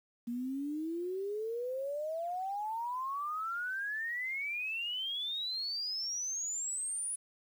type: exponential sweep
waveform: sine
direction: up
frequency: 233.1 to 9956 Hz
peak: -34 dBFS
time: 0.27-7.16 s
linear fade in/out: 10 ms
effects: 10-bit